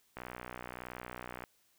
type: click train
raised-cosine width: 0.5 ms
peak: -27 dBFS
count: 79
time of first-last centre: 0.17-1.438 s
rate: 61.5 Hz
effects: white hiss -71 dBFS RMS until 1.78 s